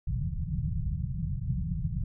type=low-pass noise; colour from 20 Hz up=white; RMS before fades=-31 dBFS; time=0.07-2.04 s; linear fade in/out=5 ms; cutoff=180 Hz; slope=96 dB/octave; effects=none